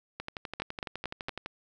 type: two click trains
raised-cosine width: 0.3 ms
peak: -20 / -17 dBFS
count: 16 / 4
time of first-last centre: 0.2-1.461 / 0.6-1.285 s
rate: 11.9 / 4.38 Hz
effects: none